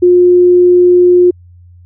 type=tone; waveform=sine; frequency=356.8 Hz; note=F4; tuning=37 cents sharp; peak=-3 dBFS; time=0.02-1.31 s; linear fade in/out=10 ms; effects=added 88 Hz sine -36 dBFS peak until 1.85 s